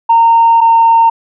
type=tone pair in turn; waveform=sine; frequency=920 / 915.6 Hz; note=A#5 / A#5; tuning=-23 / -31 cents; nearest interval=unison; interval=8 cents; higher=first; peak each=-3 dBFS; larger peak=neither; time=0.09-0.61 / 0.61-1.1 s; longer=first; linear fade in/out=10 ms; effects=tanh soft clip ceiling 0 dBFS